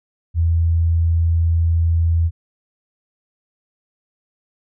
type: tone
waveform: sine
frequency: 83.2 Hz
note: E2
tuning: 17 cents sharp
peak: -13 dBFS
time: 0.34-2.31 s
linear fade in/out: 50 ms
effects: none